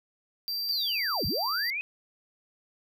square tone, 4699 Hz, D8, in tune, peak -30 dBFS, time 0.48-1.7 s, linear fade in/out 0 ms
sine linear two-way sweep, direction down then up, 4826 to 52.2 to 2569 Hz, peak -29 dBFS, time 0.69-1.81 s, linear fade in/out 0 ms, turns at 1.26 s
effects none

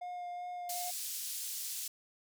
triangle tone with vibrato, 712 Hz, F5, 33 cents sharp, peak -37 dBFS, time 0.01-0.91 s, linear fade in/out 10 ms, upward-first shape sine, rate 2.6 Hz, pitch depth 12 cents each way
white band-pass noise, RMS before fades -40 dBFS, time 0.69-1.88 s, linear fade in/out 5 ms, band 4400 to 14000 Hz, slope 12 dB/octave
effects none

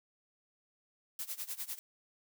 blue noise with tremolo, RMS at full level -38 dBFS, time 1.19-1.79 s, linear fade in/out 0 ms, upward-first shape sine, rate 10 Hz, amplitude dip 90%, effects none

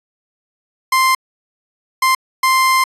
30% pulse tone bursts at uneven times, 1046.5 Hz, C6, in tune, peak -8 dBFS, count 3, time 0.92-1.15 / 2.02-2.15 / 2.43-2.84 s, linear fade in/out 5 ms, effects resampled to 32000 Hz

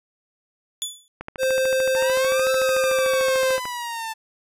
20% pulse tone with exponential decay, 3456 Hz, A7, 32 cents flat, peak -16 dBFS, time 0.82-1.08 s, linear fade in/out 0 ms, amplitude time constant 56 ms
click train, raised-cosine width 0.5 ms, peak -17 dBFS, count 34, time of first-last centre 1.21-3.654 s, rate 13.5 Hz
square tone, 523.3 Hz, C5, in tune, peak -19 dBFS, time 1.38-3.6 s, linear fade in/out 50 ms
sawtooth exponential two-way sweep, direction up then down, 881 to 1318.5 to 881 Hz, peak -24 dBFS, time 1.95-4.14 s, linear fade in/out 20 ms, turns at 2.51 s
effects resampled to 32000 Hz

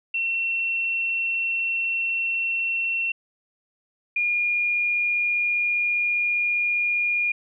sine tone pair in turn, 2712 / 2425 Hz, E7 / D#7, +49 / -45 cents, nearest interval major second, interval 194 cents, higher first, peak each -22 / -20 dBFS, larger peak second, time 0.14-3.12 / 4.16-7.32 s, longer second, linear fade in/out 5 ms, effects none

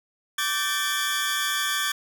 sawtooth tone cluster, 1165 / 1551 / 1774 / 3369 Hz, D6 / G6 / A6 / G#7, -14 / -19 / +14 / +24 cents, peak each -26 dBFS, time 0.38-1.92 s, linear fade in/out 5 ms, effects none

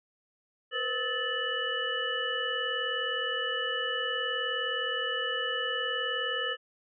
sine tone cluster, 476.6 / 516 / 1290 / 1751 / 2955 Hz, A#4 / C5 / E6 / A6 / F#7, +38 / -24 / -38 / -9 / -3 cents, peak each -38 / -38 / -37 / -33 / -33 dBFS, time 0.71-6.57 s, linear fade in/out 50 ms, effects none

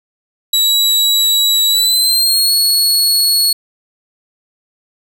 sawtooth tone with pitch glide, 3901 to 4354 Hz, B7 to C#8, -22 to -32 cents, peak -7 dBFS, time 0.53-3.53 s, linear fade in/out 5 ms, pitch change +190 cents, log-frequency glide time 1.68-2.52 s, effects none

